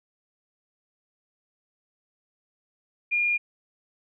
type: tone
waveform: sine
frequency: 2418 Hz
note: D7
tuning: 50 cents sharp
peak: -21 dBFS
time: 3.11-3.38 s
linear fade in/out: 20 ms
effects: none